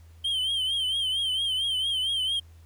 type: tone with vibrato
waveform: triangle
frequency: 3136 Hz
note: G7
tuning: in tune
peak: -23 dBFS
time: 0.24-2.4 s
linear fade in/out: 10 ms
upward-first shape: triangle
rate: 4.4 Hz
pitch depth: 93 cents each way
effects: added 82 Hz sine -48 dBFS peak until 2.65 s + pink hiss -63 dBFS RMS until 2.65 s